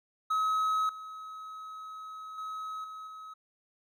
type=tone with level steps; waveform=triangle; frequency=1279 Hz; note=D#6; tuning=47 cents sharp; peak=-24 / -39 / -34 / -39 / -41 dBFS; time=0.3-3.34 s; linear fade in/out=10 ms; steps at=0.89 / 2.38 / 2.84 / 3.07 s; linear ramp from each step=2 ms; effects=none